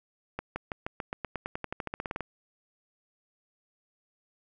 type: accelerating click train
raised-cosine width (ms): 0.5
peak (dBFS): -18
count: 20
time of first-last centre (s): 0.39-2.207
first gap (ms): 170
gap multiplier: 0.93
effects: none